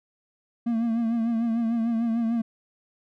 triangle tone with vibrato, 230 Hz, A#3, 23 cents flat, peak -20 dBFS, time 0.66-2.42 s, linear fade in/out 10 ms, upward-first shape triangle, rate 6.7 Hz, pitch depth 62 cents each way, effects none

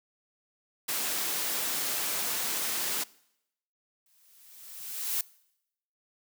white noise, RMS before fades -31 dBFS, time 0.88-3.04 s, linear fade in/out 10 ms
blue noise with exponential growth, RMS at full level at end -28 dBFS, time 4.06-5.21 s, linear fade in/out 2 ms, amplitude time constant 250 ms
effects noise-tail reverb RT60 0.8 s tail -22 dB re dry + high-pass 200 Hz 12 dB/octave

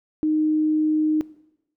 sine tone, 308.8 Hz, D#4, 13 cents flat, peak -18 dBFS, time 0.23-1.21 s, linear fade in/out 0 ms, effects noise-tail reverb RT60 0.9 s tail -19 dB re dry

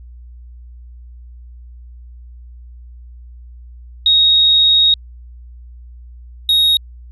sine / triangle tone pair in turn, 3759 / 3759 Hz, A#7 / A#7, +14 / +14 cents, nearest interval unison, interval 0 cents, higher neither, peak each -8 / -8 dBFS, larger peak neither, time 4.06-4.94 / 6.49-6.77 s, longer first, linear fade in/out 2 ms, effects added 60 Hz sine -34 dBFS peak until 7.11 s + resampled to 32000 Hz

